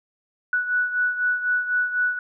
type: beating tone pair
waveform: sine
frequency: 1476 / 1480 Hz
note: F#6 / F#6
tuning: -5 / 0 cents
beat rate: 4 Hz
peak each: -21 / -27 dBFS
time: 0.53-2.19 s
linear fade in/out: 2 ms
effects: none